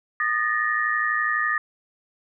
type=tone cluster; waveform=sine; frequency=1225 / 1758 / 1870 Hz; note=D#6 / A6 / A#6; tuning=-27 / -2 / +5 cents; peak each=-25 dBFS; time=0.2-1.58 s; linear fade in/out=2 ms; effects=none